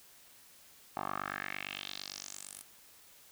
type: tone with band-pass filter sweep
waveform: 10% pulse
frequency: 48.79 Hz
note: G1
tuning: 7 cents flat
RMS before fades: -42 dBFS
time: 0.97-2.63 s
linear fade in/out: 0 ms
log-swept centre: 910 to 11000 Hz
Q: 3.4
effects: white hiss -59 dBFS RMS until 3.31 s